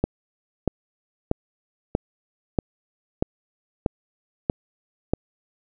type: click train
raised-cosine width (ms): 2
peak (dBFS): -6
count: 9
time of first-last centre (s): 0.04-5.136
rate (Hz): 1.57
effects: none